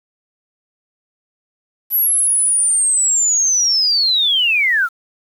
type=linear sweep; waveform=sine; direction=down; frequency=11840 to 1300 Hz; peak=-12 dBFS; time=1.9-4.89 s; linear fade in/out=50 ms; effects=7-bit